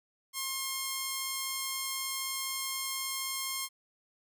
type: tone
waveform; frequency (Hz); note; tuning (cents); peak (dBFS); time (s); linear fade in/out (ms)
5% pulse; 1069; C6; +37; -21; 0.33-3.69; 50
effects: none